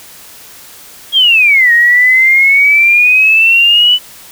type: exponential two-way sweep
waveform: sine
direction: down then up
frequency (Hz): 3322 to 1864.7 to 2997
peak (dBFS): -4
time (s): 1.12-3.99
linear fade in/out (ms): 50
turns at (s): 1.72
effects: white hiss -35 dBFS RMS until 4.31 s